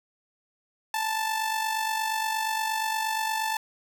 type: tone with amplitude modulation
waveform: sawtooth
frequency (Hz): 880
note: A5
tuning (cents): 0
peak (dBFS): -20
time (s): 0.94-3.57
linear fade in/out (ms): 2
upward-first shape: sine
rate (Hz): 48.5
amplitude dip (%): 50
effects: none